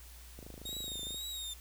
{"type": "click train", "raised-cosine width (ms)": 2, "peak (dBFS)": -35, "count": 21, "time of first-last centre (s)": [0.39, 1.145], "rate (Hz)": 26.5}
{"type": "tone with vibrato", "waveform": "sawtooth", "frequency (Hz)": 3729, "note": "A#7", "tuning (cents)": 0, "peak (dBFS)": -36, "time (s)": [0.65, 1.54], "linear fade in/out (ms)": 10, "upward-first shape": "triangle", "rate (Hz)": 2, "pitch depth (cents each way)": 76}
{"effects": ["added 60 Hz sine -51 dBFS peak until 1.6 s", "white hiss -56 dBFS RMS until 1.6 s"]}